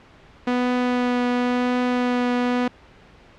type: tone with vibrato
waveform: sawtooth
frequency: 246.9 Hz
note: B3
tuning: in tune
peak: -15 dBFS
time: 0.47-2.68 s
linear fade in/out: 5 ms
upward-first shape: triangle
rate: 0.94 Hz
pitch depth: 12 cents each way
effects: pink hiss -49 dBFS RMS until 3.38 s + low-pass 3000 Hz 12 dB/octave